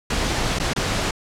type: noise with dropouts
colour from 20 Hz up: pink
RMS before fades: -22 dBFS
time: 0.1-1.11 s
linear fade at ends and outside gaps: 5 ms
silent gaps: 0.588-0.598 / 0.735-0.761 s
effects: low-pass 7000 Hz 12 dB/octave